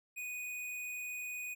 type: tone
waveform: square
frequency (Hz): 2481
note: D#7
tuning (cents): -6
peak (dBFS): -40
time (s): 0.16-1.55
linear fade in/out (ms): 20
effects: none